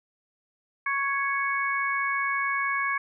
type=harmonic tone; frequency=554.4 Hz; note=C#5; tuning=in tune; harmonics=2 / 3 / 4; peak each=-28 / -29 / -29 dBFS; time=0.86-2.98 s; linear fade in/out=5 ms; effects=none